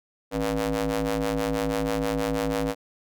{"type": "ring-modulated tone", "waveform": "sawtooth", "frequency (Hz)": 107.4, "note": "A2", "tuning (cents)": -41, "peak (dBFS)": -17, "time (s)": [0.31, 2.75], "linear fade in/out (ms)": 50, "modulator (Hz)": 379, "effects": []}